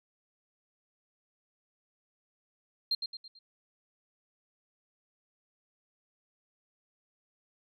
sine tone with echo, 4186 Hz, C8, in tune, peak -25 dBFS, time 2.91-2.95 s, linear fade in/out 5 ms, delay 110 ms, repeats 4, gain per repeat -7 dB, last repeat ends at 3.39 s, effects tanh soft clip ceiling -22 dBFS

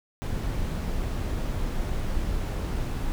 brown noise, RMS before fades -28 dBFS, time 0.22-3.12 s, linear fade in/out 0 ms, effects none

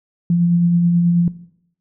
sine tone with tremolo, 172.6 Hz, F3, 20 cents flat, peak -11 dBFS, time 0.3-1.28 s, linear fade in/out 2 ms, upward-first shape sine, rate 9.3 Hz, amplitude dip 30%, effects noise-tail reverb RT60 0.7 s tail -17 dB re dry

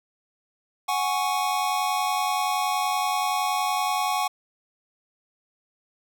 square chord, F# suspended second, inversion none, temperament equal, 740 / 830.6 / 1108.7 Hz, F#5 / G#5 / C#6, 0 / 0 / 0 cents, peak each -28 dBFS, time 0.88-4.28 s, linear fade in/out 10 ms, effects none

